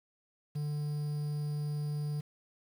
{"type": "tone with quantisation", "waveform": "triangle", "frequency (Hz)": 148.1, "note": "D3", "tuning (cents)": 15, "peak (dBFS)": -30, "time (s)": [0.55, 2.21], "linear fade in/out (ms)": 10, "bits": 9, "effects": []}